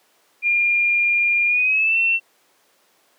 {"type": "tone with pitch glide", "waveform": "sine", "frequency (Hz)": [2407, 2702], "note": ["D7", "E7"], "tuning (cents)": [42, 42], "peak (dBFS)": -15, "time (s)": [0.42, 2.2], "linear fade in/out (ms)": 50, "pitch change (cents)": 200, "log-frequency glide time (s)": [1.47, 1.99], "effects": ["pink hiss -59 dBFS RMS until 3.18 s", "high-pass 400 Hz 12 dB/octave"]}